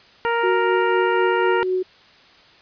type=harmonic tone; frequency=466.7 Hz; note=A#4; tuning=2 cents sharp; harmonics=1 / 2 / 3 / 4 / 5 / 6; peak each=-22 / -22 / -25 / -29 / -35 / -34 dBFS; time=0.25-1.63 s; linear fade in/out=0 ms
type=tone with tremolo; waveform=sine; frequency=370 Hz; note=F#4; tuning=in tune; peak=-17 dBFS; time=0.43-1.83 s; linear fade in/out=10 ms; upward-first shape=triangle; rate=4 Hz; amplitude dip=45%
effects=white hiss -50 dBFS RMS until 2.61 s + resampled to 11025 Hz